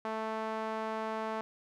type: tone with band-pass filter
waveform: sawtooth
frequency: 220 Hz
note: A3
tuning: in tune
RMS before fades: -36 dBFS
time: 0.05-1.41 s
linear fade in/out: 0 ms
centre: 900 Hz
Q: 1.3
effects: none